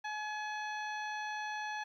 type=harmonic tone; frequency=848 Hz; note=G#5; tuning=36 cents sharp; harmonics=1 / 2 / 3 / 4 / 5 / 7; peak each=-39 / -41 / -48 / -52 / -54 / -56 dBFS; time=0.04-1.84 s; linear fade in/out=10 ms; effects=12-bit